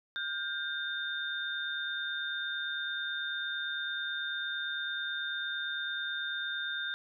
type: tone cluster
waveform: sine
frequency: 1430 / 1579 / 3630 Hz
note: F6 / G6 / A#7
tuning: +41 / +12 / -47 cents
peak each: -40 / -36 / -37 dBFS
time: 0.16-6.94 s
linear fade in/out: 0 ms
effects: none